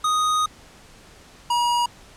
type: tone pair in turn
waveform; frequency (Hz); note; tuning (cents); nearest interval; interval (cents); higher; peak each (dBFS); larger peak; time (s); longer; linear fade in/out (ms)
square; 1244.5 / 957.5; D#6 / A#5; 0 / +46; perfect fourth; 454; first; -19; neither; 0.04-0.46 / 1.5-1.86; first; 5
effects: pink hiss -48 dBFS RMS until 2.16 s + low-pass 9000 Hz 12 dB/octave